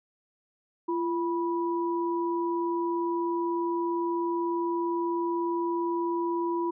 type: tone pair together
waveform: sine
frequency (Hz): 342.1 / 980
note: F4 / B5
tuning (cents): -36 / -14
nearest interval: octave + tritone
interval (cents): 1822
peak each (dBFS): -27 / -31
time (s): 0.88-6.71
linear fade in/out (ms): 10
effects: none

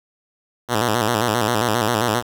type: tone with vibrato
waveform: 5% pulse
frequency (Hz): 113.5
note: A#2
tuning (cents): -46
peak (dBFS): -6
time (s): 0.68-2.23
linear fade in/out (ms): 50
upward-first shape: square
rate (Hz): 7.5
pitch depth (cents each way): 110
effects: 8-bit

